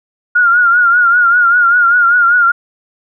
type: tone with vibrato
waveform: sine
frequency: 1419 Hz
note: F6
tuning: 27 cents sharp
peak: -6 dBFS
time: 0.35-2.52 s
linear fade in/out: 10 ms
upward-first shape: triangle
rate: 5.1 Hz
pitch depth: 76 cents each way
effects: none